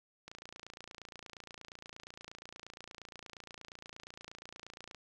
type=click train; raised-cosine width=0.2 ms; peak=-30 dBFS; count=134; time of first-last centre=0.28-4.947 s; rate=28.5 Hz; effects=none